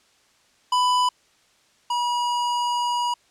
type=tone pair in turn; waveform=square; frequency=995 / 965.6 Hz; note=B5 / B5; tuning=+13 / -39 cents; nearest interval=minor second; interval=52 cents; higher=first; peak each=-18 / -22 dBFS; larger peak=first; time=0.72-1.09 / 1.9-3.14 s; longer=second; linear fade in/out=5 ms; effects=white hiss -60 dBFS RMS until 3.3 s + low-pass 7000 Hz 12 dB/octave